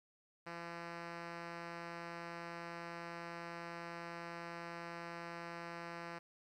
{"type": "tone", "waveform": "5% pulse", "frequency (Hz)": 170, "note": "F3", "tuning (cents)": -46, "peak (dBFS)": -33, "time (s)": [0.46, 6.19], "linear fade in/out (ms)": 10, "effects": ["low-pass 4000 Hz 12 dB/octave", "12-bit"]}